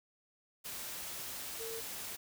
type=tone in noise; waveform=sine; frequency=453.1 Hz; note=A#4; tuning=49 cents flat; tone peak=-42 dBFS; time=1.59-1.81 s; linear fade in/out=20 ms; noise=white; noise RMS=-43 dBFS; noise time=0.64-2.17 s; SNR=-2 dB; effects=none